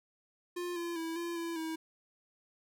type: tone with pitch steps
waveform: square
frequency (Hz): 352.6 / 342.3 / 327.6 / 341.9 / 335.6 / 321.5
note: F4 / F4 / E4 / F4 / E4 / E4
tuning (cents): +17 / -35 / -11 / -37 / +31 / -43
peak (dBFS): -36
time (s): 0.56-1.76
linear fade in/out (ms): 10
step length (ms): 200
effects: none